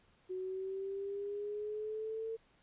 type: exponential sweep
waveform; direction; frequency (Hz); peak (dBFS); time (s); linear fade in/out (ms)
sine; up; 368.5 to 451.7; -37; 0.29-2.37; 20
effects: pink hiss -69 dBFS RMS until 2.62 s + resampled to 8000 Hz